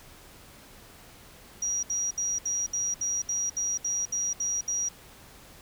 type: tone bursts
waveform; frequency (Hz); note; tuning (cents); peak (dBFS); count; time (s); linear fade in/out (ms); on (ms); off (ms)
sine; 5750; F8; +50; -26; 12; 1.62-4.888; 5; 210; 68
effects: pink hiss -51 dBFS RMS until 5.61 s